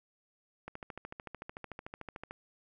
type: click train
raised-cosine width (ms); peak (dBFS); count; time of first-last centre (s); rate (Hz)
0.5; -27; 23; 0.68-2.31; 13.5
effects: none